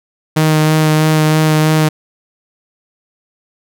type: tone with vibrato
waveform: sawtooth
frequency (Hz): 155.56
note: D#3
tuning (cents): 0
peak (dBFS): -5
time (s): 0.36-1.89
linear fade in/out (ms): 10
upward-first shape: sine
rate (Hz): 3.1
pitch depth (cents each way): 13
effects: none